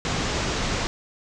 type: low-pass noise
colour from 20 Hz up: pink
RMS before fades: -26 dBFS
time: 0.05-0.87 s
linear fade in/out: 0 ms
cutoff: 7200 Hz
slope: 48 dB/octave
effects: none